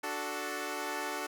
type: chord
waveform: 10% pulse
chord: D major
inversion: none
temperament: equal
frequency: 293.7 / 370 / 440 Hz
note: D4 / F#4 / A4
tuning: 0 / 0 / 0 cents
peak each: -31 dBFS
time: 0.03-1.27 s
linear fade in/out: 10 ms
effects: none